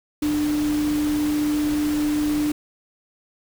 sine tone in noise, 298.4 Hz, D4, 28 cents sharp, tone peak -19 dBFS, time 0.22-2.52 s, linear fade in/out 5 ms, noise pink, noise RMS -33 dBFS, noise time 0.22-2.52 s, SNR +11 dB, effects none

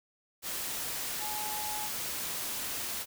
sine tone in noise, 848 Hz, G#5, 36 cents sharp, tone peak -38 dBFS, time 1.18-1.9 s, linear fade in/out 50 ms, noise white, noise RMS -36 dBFS, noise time 0.42-3.06 s, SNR -5 dB, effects none

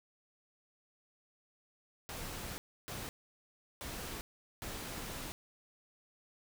pink noise bursts at uneven times, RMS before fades -43 dBFS, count 4, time 2.09-2.58 / 2.88-3.09 / 3.81-4.21 / 4.62-5.32 s, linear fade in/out 0 ms, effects none

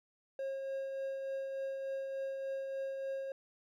triangle tone with tremolo, 540 Hz, C#5, 45 cents flat, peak -33 dBFS, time 0.39-3.32 s, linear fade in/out 2 ms, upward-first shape triangle, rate 3.4 Hz, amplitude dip 35%, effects none

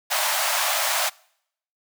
pink high-pass noise, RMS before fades -23 dBFS, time 0.1-1.1 s, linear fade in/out 20 ms, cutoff 590 Hz, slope 96 dB/octave, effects noise-tail reverb RT60 0.7 s tail -25 dB re dry

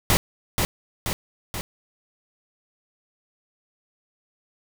pink noise with echo, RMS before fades -18 dBFS, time 0.1-0.17 s, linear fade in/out 0 ms, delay 480 ms, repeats 3, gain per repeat -4 dB, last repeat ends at 1.61 s, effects none

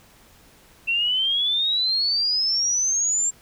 sine exponential sweep, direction up, 2689 to 7460 Hz, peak -19 dBFS, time 0.87-3.31 s, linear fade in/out 20 ms, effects pink hiss -53 dBFS RMS until 3.41 s

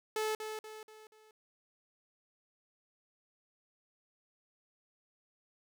sawtooth tone with echo, 433.1 Hz, A4, 27 cents flat, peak -28 dBFS, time 0.16-0.35 s, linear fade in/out 2 ms, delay 240 ms, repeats 4, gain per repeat -7 dB, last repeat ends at 1.31 s, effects none

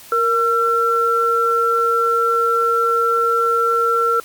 sine tone pair together, 466.2 / 1351.8 Hz, A#4 / E6, 0 / +43 cents, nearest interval octave + tritone, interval 1843 cents, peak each -19 / -15 dBFS, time 0.12-4.2 s, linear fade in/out 2 ms, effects white hiss -41 dBFS RMS until 4.24 s + Opus 48 kbps

